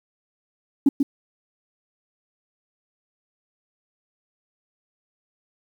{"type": "tone with echo", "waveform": "sine", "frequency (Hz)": 278.6, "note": "C#4", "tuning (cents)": 9, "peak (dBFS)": -10, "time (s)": [0.86, 0.89], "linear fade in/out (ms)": 5, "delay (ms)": 140, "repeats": 1, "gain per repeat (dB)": -5, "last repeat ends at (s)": 1.03, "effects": ["tanh soft clip ceiling -7 dBFS", "8-bit"]}